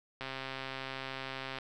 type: click train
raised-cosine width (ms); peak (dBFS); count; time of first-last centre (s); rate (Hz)
0.3; -23; 184; 0.21-1.586; 133
effects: none